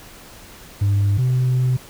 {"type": "tone pair in turn", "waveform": "sine", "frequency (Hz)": [100.6, 127.34], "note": ["G2", "C3"], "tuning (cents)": [45, -47], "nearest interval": "major third", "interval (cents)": 408, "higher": "second", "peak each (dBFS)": [-12, -13], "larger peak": "first", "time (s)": [[0.81, 1.18], [1.18, 1.77]], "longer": "second", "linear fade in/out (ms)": 10, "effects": ["tanh soft clip ceiling -13 dBFS", "pink hiss -42 dBFS RMS until 1.89 s"]}